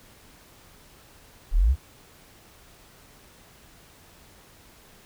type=exponential sweep; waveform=sine; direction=up; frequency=32 to 77.78 Hz; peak=-16 dBFS; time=1.51-1.76 s; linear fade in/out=50 ms; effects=pink hiss -53 dBFS RMS until 5.05 s